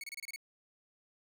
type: tone bursts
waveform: sawtooth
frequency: 2217 Hz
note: C#7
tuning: in tune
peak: -37 dBFS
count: 7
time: 0.01-0.361 s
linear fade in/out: 2 ms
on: 27 ms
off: 27 ms
effects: none